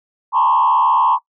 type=tone with frequency modulation; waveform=sine; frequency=987.8 Hz; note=B5; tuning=in tune; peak=-10 dBFS; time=0.32-1.19 s; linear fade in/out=50 ms; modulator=74.2 Hz; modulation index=1.5; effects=noise-tail reverb RT60 0.1 s tail -20 dB re dry + tanh soft clip ceiling -6 dBFS